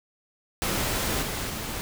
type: noise with level steps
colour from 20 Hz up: pink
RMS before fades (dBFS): -27 / -31 / -33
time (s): 0.62-1.81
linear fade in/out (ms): 0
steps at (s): 1.22 / 1.49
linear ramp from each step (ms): 10
effects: none